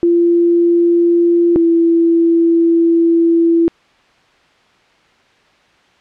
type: tone pair in turn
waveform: sine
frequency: 342.8 / 334.4 Hz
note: F4 / E4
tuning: -32 / +25 cents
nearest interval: unison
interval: 43 cents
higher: first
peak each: -8 dBFS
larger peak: neither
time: 0.03-1.56 / 1.56-3.68 s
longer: second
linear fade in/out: 0 ms
effects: white hiss -51 dBFS RMS until 6 s + low-pass 3000 Hz 12 dB/octave